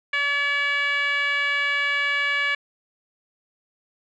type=tone with band-pass filter; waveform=10% pulse; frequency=571 Hz; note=D5; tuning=49 cents flat; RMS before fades=-23 dBFS; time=0.13-2.55 s; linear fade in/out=5 ms; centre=2000 Hz; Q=2.9; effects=resampled to 16000 Hz